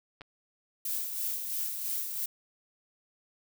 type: clicks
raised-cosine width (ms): 0.3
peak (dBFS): -30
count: 2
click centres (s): 0.21 / 0.217
type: noise with tremolo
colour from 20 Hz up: violet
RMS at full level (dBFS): -32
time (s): 0.85-2.26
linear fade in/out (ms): 5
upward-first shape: sine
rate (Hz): 3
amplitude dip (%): 45
effects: none